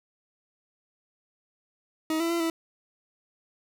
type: tone with pitch steps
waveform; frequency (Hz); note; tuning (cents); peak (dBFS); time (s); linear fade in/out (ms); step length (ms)
40% pulse; 316.2 / 333.7 / 339 / 328.8; D#4 / E4 / E4 / E4; +28 / +21 / +49 / -4; -24; 2.1-2.5; 2; 100
effects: none